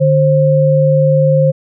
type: tone pair together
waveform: sine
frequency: 149.93 / 530 Hz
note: D3 / C5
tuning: +36 / +22 cents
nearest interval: octave + minor seventh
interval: 2186 cents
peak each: -10 dBFS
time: 0-1.52 s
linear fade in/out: 20 ms
effects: none